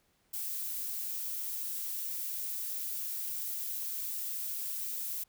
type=noise; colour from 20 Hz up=violet; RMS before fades=-37 dBFS; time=0.33-5.24 s; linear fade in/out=10 ms; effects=pink hiss -72 dBFS RMS until 5.28 s